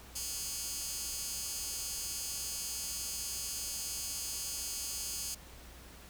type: tone with high-pass filter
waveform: 15% pulse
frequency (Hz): 283.5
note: C#4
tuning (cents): +39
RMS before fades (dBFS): -39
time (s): 0.15-5.35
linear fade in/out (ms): 10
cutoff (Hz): 6200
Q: 1.4
effects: added 60 Hz sine -54 dBFS peak until 6.09 s + pink hiss -54 dBFS RMS until 6.09 s